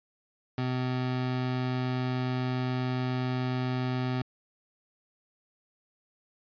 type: tone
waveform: 25% pulse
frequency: 127.2 Hz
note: C3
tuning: 48 cents flat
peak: -24 dBFS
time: 0.58-4.22 s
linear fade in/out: 2 ms
effects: resampled to 11025 Hz